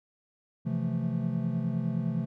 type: chord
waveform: triangle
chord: F major seventh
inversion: second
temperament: equal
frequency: 130.81 / 164.81 / 174.61 / 220 Hz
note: C3 / E3 / F3 / A3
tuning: 0 / 0 / 0 / 0 cents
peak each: -31 dBFS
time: 0.65-2.26 s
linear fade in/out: 20 ms
effects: none